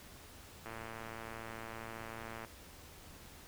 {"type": "click train", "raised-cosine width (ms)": 0.5, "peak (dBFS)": -30, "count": 203, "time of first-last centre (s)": [0.66, 2.448], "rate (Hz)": 113, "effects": ["added 80 Hz sine -62 dBFS peak until 3.47 s", "pink hiss -55 dBFS RMS until 3.47 s"]}